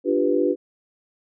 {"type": "chord", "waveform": "sine", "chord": "G dominant seventh", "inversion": "second", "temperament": "equal", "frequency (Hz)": [293.7, 349.2, 392, 493.9], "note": ["D4", "F4", "G4", "B4"], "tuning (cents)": [0, 0, 0, 0], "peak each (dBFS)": -23, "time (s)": [0.04, 0.56], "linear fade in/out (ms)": 50, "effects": []}